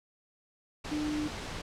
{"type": "tone in noise", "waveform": "sine", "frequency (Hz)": 301.2, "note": "D4", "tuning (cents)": 44, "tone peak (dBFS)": -30, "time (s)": [0.91, 1.28], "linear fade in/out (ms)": 10, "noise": "pink", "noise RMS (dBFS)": -39, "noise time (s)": [0.84, 1.62], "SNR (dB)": 6, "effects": ["low-pass 6000 Hz 12 dB/octave"]}